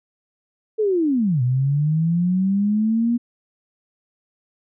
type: linear two-way sweep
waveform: sine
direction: down then up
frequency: 446.4 to 121.4 to 240.5 Hz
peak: -16 dBFS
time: 0.78-3.18 s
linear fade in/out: 20 ms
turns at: 1.42 s
effects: none